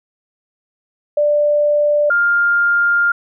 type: tone pair in turn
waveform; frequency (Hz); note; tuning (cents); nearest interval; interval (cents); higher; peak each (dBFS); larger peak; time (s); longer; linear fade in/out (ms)
sine; 590 / 1403.3; D5 / F6; +8 / +8; octave + minor third; 1500; second; -11; neither; 1.17-2.1 / 2.1-3.12; second; 5
effects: none